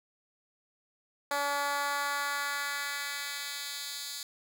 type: tone with high-pass filter sweep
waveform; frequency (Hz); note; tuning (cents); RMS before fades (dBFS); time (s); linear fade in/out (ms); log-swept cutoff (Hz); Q
10% pulse; 285.1; C#4; +49; -34; 1.31-4.23; 2; 640 to 4400; 1.2
effects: none